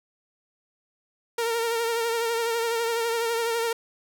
sawtooth tone with vibrato, 461.7 Hz, A#4, 17 cents flat, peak -20 dBFS, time 1.38-3.73 s, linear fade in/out 5 ms, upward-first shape triangle, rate 12 Hz, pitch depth 46 cents each way, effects none

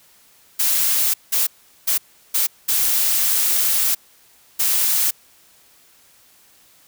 blue noise bursts at uneven times, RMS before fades -18 dBFS, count 6, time 0.59-1.14 / 1.32-1.47 / 1.87-1.98 / 2.34-2.47 / 2.68-3.95 / 4.59-5.11 s, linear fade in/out 10 ms, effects white hiss -53 dBFS RMS until 6.87 s

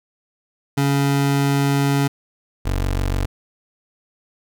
25% pulse tone pair in turn, 140 / 46.88 Hz, C#3 / F#1, +18 / +23 cents, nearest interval octave + perfect fifth, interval 1895 cents, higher first, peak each -12 / -15 dBFS, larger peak first, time 0.77-2.08 / 2.65-3.26 s, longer first, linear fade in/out 10 ms, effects none

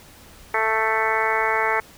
harmonic tone, 220.8 Hz, A3, 6 cents sharp, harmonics 2 / 3 / 4 / 5 / 6 / 7 / 8 / 9 / 10, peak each -27 / -30 / -24 / -29 / -27 / -30 / -28 / -27 / -28 dBFS, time 0.54-1.8 s, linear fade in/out 2 ms, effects pink hiss -47 dBFS RMS until 1.97 s

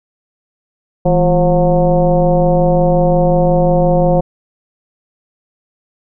sine tone with frequency modulation, 349.2 Hz, F4, in tune, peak -8 dBFS, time 1.05-4.21 s, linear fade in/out 10 ms, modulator 186 Hz, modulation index 1.9, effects none

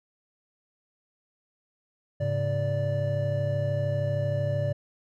triangle tone cluster, 105 / 138 / 583 Hz, G#2 / C#3 / D5, +19 / -7 / -13 cents, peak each -27 dBFS, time 2.2-4.73 s, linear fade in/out 10 ms, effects none

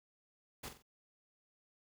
pink noise with echo, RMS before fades -45 dBFS, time 0.63-0.69 s, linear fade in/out 10 ms, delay 45 ms, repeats 3, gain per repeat -8 dB, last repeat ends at 0.825 s, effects none

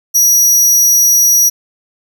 sawtooth tone, 5790 Hz, F#8, 38 cents flat, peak -4 dBFS, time 0.14-1.5 s, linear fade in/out 20 ms, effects none

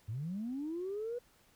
sine linear sweep, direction up, 98.8 to 493.9 Hz, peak -35 dBFS, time 0.08-1.19 s, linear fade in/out 10 ms, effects tanh soft clip ceiling -31 dBFS + pink hiss -67 dBFS RMS until 1.55 s

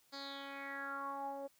10% pulse tone with low-pass filter sweep, 277.2 Hz, C#4, in tune, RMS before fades -44 dBFS, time 0.12-1.48 s, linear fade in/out 20 ms, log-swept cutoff 5000 to 590 Hz, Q 5.6, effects white hiss -71 dBFS RMS until 1.59 s

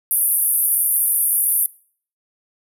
pink band-pass noise, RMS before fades -18 dBFS, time 0.11-1.66 s, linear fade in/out 0 ms, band 9600 to 14000 Hz, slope 96 dB/octave, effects noise-tail reverb RT60 0.5 s tail -22 dB re dry

